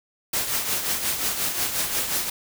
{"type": "noise with tremolo", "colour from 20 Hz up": "white", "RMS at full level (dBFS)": -23, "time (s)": [0.33, 2.3], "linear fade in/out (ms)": 5, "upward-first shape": "triangle", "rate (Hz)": 5.6, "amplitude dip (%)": 60, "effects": []}